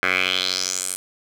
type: tone with band-pass filter sweep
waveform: 10% pulse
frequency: 92.5 Hz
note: F#2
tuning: in tune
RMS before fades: -23 dBFS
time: 0.03-0.96 s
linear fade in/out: 0 ms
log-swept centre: 1800 to 10000 Hz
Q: 3.7
effects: 7-bit